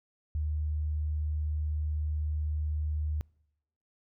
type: tone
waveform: sine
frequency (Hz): 76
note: D#2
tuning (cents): -40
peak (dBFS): -28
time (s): 0.35-3.21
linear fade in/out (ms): 0
effects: noise-tail reverb RT60 0.8 s tail -26 dB re dry